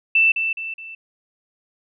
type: tone with echo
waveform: sine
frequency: 2662 Hz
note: E7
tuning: 16 cents sharp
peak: -12 dBFS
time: 0.15-0.32 s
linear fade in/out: 5 ms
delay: 210 ms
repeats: 3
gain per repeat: -7 dB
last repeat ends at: 0.95 s
effects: none